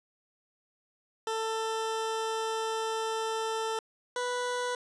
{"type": "tone pair in turn", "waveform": "20% pulse", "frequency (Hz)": [444.9, 492.9], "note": ["A4", "B4"], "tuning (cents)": [19, -3], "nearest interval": "major second", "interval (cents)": 178, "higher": "second", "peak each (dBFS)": -25, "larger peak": "neither", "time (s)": [[1.27, 3.79], [4.16, 4.75]], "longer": "first", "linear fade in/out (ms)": 2, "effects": ["resampled to 22050 Hz", "11-bit"]}